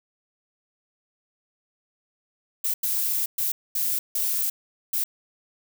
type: noise bursts at uneven times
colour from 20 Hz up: violet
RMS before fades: -25 dBFS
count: 6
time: 2.64-2.74 / 2.83-3.26 / 3.38-3.52 / 3.75-3.99 / 4.15-4.5 / 4.93-5.04 s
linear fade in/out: 5 ms
effects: none